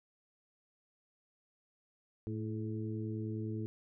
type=harmonic tone with a mistuned harmonic; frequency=110 Hz; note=A2; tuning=in tune; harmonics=1 / 2 / 3 / 4; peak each=-38 / -42 / -42 / -47 dBFS; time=2.27-3.66 s; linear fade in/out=0 ms; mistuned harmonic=4; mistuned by=-44 cents; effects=none